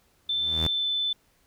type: tone with exponential growth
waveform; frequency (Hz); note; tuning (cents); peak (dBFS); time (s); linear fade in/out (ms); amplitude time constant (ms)
sawtooth; 80.5; E2; -41; -20; 0.26-0.67; 5; 89
type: tone with pitch glide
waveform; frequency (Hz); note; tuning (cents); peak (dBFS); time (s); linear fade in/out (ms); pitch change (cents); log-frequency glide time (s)
sine; 3541 to 3519; A7 to A7; +10 to 0; -24; 0.29-1.13; 5; -10; 0.7-0.87
effects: pink hiss -65 dBFS RMS until 1.46 s